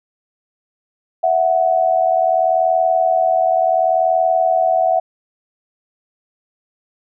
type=tone pair together; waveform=sine; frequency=659.3 / 740 Hz; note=E5 / F#5; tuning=0 / 0 cents; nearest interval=major second; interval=200 cents; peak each=-15 dBFS; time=1.23-5 s; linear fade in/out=10 ms; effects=none